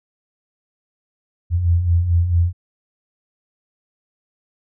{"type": "beating tone pair", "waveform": "sine", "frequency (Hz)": [82.41, 86.91], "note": ["E2", "F2"], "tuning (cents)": [0, -8], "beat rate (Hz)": 4.5, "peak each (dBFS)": [-22, -14], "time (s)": [1.5, 2.53], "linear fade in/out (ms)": 50, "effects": []}